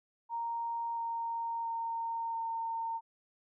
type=tone with pitch steps; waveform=sine; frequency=930 / 924.1 / 918.3 / 912.4 Hz; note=A#5 / A#5 / A#5 / A#5; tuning=-4 / -15 / -26 / -37 cents; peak=-33 dBFS; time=0.29-3.01 s; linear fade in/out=50 ms; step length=680 ms; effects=none